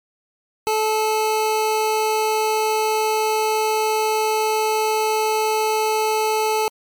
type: tone pair together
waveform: square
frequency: 434.2 / 868.4 Hz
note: A4 / A5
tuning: -23 / -23 cents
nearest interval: octave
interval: 1200 cents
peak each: -21 dBFS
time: 0.67-6.68 s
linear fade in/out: 0 ms
effects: MP3 96 kbps